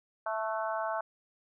harmonic tone with a mistuned harmonic, 220 Hz, A3, in tune, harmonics 3 / 4 / 5 / 6 / 7, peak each -34 / -36 / -38 / -40 / -41 dBFS, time 0.26-1.01 s, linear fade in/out 5 ms, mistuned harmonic 7, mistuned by -32 cents, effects none

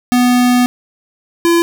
square tone pair in turn, 246.9 / 339.3 Hz, B3 / F4, 0 / -50 cents, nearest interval tritone, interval 550 cents, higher second, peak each -9 dBFS, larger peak neither, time 0.12-0.66 / 1.45-1.62 s, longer first, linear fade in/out 0 ms, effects none

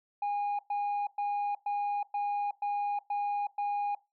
sine tone bursts, 818 Hz, G#5, 26 cents flat, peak -26 dBFS, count 8, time 0.22-3.95 s, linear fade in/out 5 ms, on 370 ms, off 110 ms, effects noise-tail reverb RT60 0.2 s tail -19 dB re dry + tanh soft clip ceiling -28 dBFS

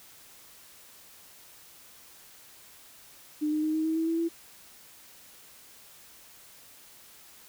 sine tone with pitch steps, 301.8 / 306.2 / 310.6 / 315.2 / 319.7 / 324.4 / 329.1 / 333.9 Hz, D4 / D#4 / D#4 / D#4 / D#4 / E4 / E4 / E4, +47 / -28 / -3 / +23 / +47 / -28 / -3 / +22 cents, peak -25 dBFS, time 3.41-4.29 s, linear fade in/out 20 ms, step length 110 ms, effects white hiss -53 dBFS RMS until 7.48 s

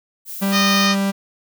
violet noise, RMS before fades -31 dBFS, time 0.25-0.89 s, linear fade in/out 50 ms
45% pulse tone, 196.7 Hz, G3, 6 cents sharp, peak -17 dBFS, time 0.41-1.12 s, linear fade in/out 20 ms
harmonic tone, 615 Hz, D#5, 20 cents flat, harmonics 2 / 3 / 4 / 5 / 6 / 7 / 8 / 9 / 10, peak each -21 / -23 / -24 / -25 / -26 / -26 / -27 / -28 / -28 dBFS, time 0.51-0.96 s, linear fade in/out 50 ms
effects none

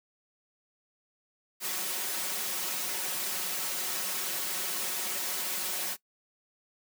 white noise with comb filter, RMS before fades -33 dBFS, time 1.6-5.97 s, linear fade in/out 50 ms, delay 5.4 ms, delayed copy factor +0.85, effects noise-tail reverb RT60 0.1 s tail -20 dB re dry + high-pass 200 Hz 12 dB/octave

